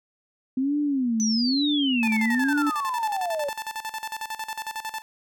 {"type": "tone with vibrato", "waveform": "sine", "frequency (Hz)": 253.7, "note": "B3", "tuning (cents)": 47, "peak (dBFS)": -21, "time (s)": [0.57, 2.7], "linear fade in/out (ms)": 5, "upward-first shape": "sine", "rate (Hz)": 1.1, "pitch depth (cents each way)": 260}
{"type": "exponential sweep", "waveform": "sine", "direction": "down", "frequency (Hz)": [6100, 554.4], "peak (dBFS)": -25, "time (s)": [1.2, 3.49], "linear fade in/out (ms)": 0}
{"type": "tone with tremolo", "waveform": "sawtooth", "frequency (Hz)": 880, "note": "A5", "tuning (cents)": 0, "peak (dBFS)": -25, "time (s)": [2.03, 5.02], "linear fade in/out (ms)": 0, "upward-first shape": "square", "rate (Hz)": 11, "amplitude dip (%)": 80}
{"effects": []}